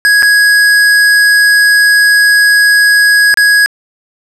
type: tone with dropouts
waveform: square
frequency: 1661.2 Hz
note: G#6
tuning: in tune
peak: -5 dBFS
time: 0.05-3.66 s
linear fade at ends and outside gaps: 0 ms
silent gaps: 0.224-0.23 / 3.341-3.373 s
effects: low-pass 11000 Hz 12 dB/octave

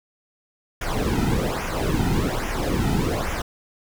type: noise with flanger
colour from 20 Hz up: brown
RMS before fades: -23 dBFS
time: 0.81-3.42 s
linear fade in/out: 5 ms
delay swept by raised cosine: 0.23 to 1.83 ms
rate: 1.2 Hz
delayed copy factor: -0.75
effects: none

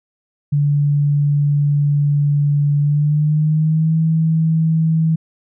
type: tone with pitch glide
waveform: sine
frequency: 144.9 to 160.78 Hz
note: D3 to E3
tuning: -23 to -43 cents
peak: -12 dBFS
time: 0.52-5.16 s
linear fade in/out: 10 ms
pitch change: +180 cents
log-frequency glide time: 2.79-3.95 s
effects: none

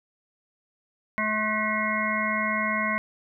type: harmonic tone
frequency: 215 Hz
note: A3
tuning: 40 cents flat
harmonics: 1 / 3 / 5 / 7 / 9 / 10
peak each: -31 / -33 / -29 / -34 / -30 / -29 dBFS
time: 1.18-2.98 s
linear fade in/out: 0 ms
effects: none

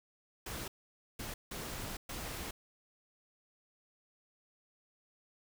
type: noise bursts at uneven times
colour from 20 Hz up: pink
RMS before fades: -42 dBFS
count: 4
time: 0.46-0.68 / 1.19-1.34 / 1.51-1.97 / 2.09-2.51 s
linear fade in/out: 5 ms
effects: none

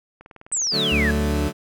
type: click train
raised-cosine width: 0.5 ms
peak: -28 dBFS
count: 18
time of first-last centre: 0.21-1.077 s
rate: 19.6 Hz
type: exponential sweep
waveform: sine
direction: down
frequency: 8372 to 1628 Hz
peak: -20 dBFS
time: 0.52-1.11 s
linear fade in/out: 5 ms
type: chord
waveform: 20% pulse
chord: D major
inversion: none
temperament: equal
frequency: 146.83 / 185 / 220 Hz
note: D3 / F#3 / A3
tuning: 0 / 0 / 0 cents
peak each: -23 dBFS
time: 0.71-1.53 s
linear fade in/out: 50 ms
type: harmonic tone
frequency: 73.7 Hz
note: D2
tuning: 7 cents sharp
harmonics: 1 / 3 / 4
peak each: -22 / -27 / -28 dBFS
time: 0.91-1.49 s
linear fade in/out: 20 ms
effects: none

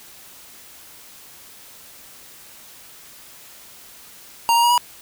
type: tone with pitch steps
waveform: square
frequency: 931 / 940 / 955 / 970 Hz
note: A#5 / A#5 / A#5 / B5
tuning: -2 / +14 / +42 / -31 cents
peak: -14 dBFS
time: 4.49-4.778 s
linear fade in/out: 0 ms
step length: 72 ms
effects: white hiss -44 dBFS RMS until 5.01 s

